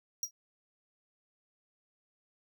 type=tone with exponential decay; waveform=45% pulse; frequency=5710 Hz; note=F8; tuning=37 cents sharp; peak=-28 dBFS; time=0.23-0.31 s; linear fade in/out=2 ms; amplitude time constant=17 ms; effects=none